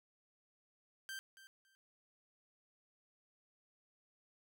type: tone with echo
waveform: sawtooth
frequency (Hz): 1568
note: G6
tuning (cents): 0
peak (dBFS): -40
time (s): 1.09-1.19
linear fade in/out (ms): 0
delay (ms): 280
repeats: 2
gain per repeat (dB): -14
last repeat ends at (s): 1.75
effects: none